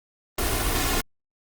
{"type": "noise with comb filter", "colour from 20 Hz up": "pink", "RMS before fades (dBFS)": -24, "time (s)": [0.38, 1.01], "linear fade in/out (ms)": 5, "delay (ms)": 2.8, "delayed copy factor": 0.6, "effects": ["Opus 24 kbps"]}